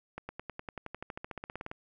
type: accelerating click train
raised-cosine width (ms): 0.5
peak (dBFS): -24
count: 21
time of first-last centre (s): 0.18-1.714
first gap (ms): 110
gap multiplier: 0.96
effects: none